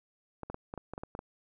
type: clicks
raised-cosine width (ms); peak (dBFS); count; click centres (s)
1; -25; 10; 0.433 / 0.5 / 0.544 / 0.739 / 0.777 / 0.936 / 0.979 / 1.035 / 1.151 / 1.191
effects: none